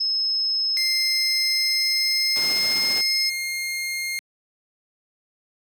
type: tone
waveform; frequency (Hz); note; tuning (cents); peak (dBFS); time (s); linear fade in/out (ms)
sine; 5180; E8; -31; -20; 0-3.3; 10
type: tone with pitch glide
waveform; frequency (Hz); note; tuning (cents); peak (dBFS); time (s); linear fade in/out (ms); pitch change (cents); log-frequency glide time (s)
sawtooth; 2093 to 2126; C7 to C7; 0 to +27; -22; 0.77-4.19; 0; +27; 1.51-3.16
type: noise with tremolo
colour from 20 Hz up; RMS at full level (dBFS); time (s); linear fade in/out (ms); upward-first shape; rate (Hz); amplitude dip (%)
pink; -32; 2.36-3.01; 0; sine; 15; 30
effects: high-pass 200 Hz 12 dB/octave